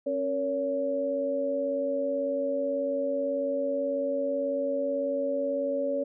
sine tone cluster, 271.3 / 464.8 / 563 Hz, C#4 / A#4 / C#5, -37 / -5 / +27 cents, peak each -33 / -35 / -27 dBFS, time 0.06-6.04 s, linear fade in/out 10 ms, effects none

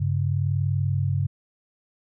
sine tone pair together, 98 / 138.59 Hz, G2 / C#3, 0 / 0 cents, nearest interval tritone, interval 600 cents, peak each -23 / -24 dBFS, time 0-1.27 s, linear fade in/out 10 ms, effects none

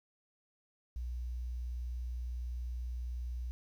sine tone with quantisation, 60.7 Hz, B1, 29 cents flat, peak -36 dBFS, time 0.96-3.51 s, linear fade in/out 0 ms, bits 11, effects none

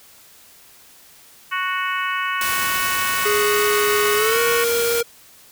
harmonic tone, 370 Hz, F#4, in tune, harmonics 3 / 4 / 5 / 6 / 7 / 8, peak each -24 / -26 / -28 / -30 / -31 / -32 dBFS, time 1.51-4.65 s, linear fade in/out 20 ms
white noise, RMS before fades -25 dBFS, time 2.41-5.01 s, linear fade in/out 2 ms
square tone with pitch glide, 415.3 to 468.9 Hz, G#4 to A#4, 0 to +10 cents, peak -19 dBFS, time 3.25-5.03 s, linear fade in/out 10 ms, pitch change +210 cents, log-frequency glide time 4.15-4.4 s
effects white hiss -48 dBFS RMS until 5.51 s

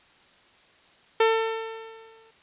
sawtooth tone with exponential decay, 448.2 Hz, A4, 32 cents sharp, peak -12 dBFS, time 1.2-2.31 s, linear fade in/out 5 ms, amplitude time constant 240 ms, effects white hiss -57 dBFS RMS until 2.42 s + resampled to 8000 Hz

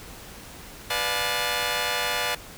10% pulse chord, B diminished seventh, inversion none, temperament just, 493.9 / 592.7 / 711.2 / 853.4 Hz, B4 / D5 / F5 / Ab5, 0 / +16 / +31 / +47 cents, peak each -22 dBFS, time 0.9-2.35 s, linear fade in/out 5 ms, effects pink hiss -43 dBFS RMS until 2.57 s

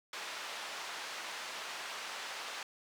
pink band-pass noise, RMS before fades -43 dBFS, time 0.13-2.63 s, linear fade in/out 2 ms, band 840 to 5500 Hz, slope 12 dB/octave, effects none

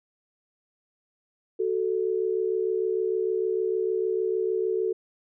sine tone pair together, 373.4 / 440 Hz, F#4 / A4, +16 / 0 cents, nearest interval minor third, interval 284 cents, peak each -26 dBFS, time 1.59-4.93 s, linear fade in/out 10 ms, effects none

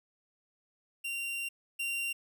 45% pulse tone pair in turn, 2765 / 2765 Hz, F7 / F7, -18 / -18 cents, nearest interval unison, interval 0 cents, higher neither, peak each -34 / -32 dBFS, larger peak second, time 1.04-1.49 / 1.79-2.13 s, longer first, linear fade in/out 10 ms, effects none

